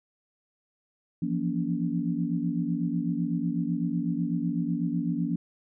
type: tone cluster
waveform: sine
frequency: 167.5 / 175.5 / 237.5 / 283.9 Hz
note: E3 / F3 / A#3 / C#4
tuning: +28 / +9 / +33 / +41 cents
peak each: -31 dBFS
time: 1.22-5.36 s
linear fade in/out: 5 ms
effects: none